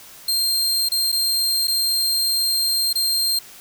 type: tone with dropouts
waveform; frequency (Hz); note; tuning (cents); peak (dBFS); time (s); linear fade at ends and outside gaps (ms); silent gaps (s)
sawtooth; 4186; C8; 0; -15; 0.28-3.39; 5; 0.888-0.917 / 1.119-1.125 / 1.673-1.679 / 2.93-2.954
effects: white hiss -43 dBFS RMS until 3.6 s